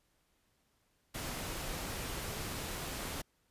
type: noise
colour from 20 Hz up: pink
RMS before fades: -40 dBFS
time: 1.14-3.22 s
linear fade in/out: 10 ms
effects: pink hiss -75 dBFS RMS until 3.5 s + resampled to 32000 Hz